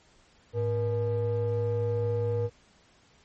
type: ring-modulated tone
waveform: triangle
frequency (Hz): 185.5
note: F#3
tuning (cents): +5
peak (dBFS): -20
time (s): 0.53-2.5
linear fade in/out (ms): 50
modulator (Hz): 292
effects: pink hiss -61 dBFS RMS until 3.24 s + MP3 32 kbps